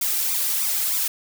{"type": "noise with flanger", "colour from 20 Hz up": "blue", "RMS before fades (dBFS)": -23, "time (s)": [0.01, 1.08], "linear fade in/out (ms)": 5, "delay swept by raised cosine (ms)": [0.83, 2.53], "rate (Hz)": 3.2, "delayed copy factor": 0.95, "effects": []}